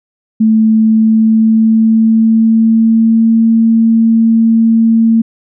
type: tone with pitch glide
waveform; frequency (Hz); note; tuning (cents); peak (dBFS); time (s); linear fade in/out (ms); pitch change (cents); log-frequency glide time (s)
sine; 220 to 226.3; A3 to A3; 0 to +49; -5; 0.4-5.22; 10; +49; 0.73-3.43
effects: none